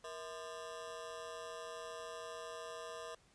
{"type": "ring-modulated tone", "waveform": "25% pulse", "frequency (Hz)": 560, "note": "C#5", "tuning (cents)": 18, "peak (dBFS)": -38, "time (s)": [0.04, 3.15], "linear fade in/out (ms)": 5, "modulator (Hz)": 86.4, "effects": ["pink hiss -69 dBFS RMS until 3.34 s", "resampled to 22050 Hz"]}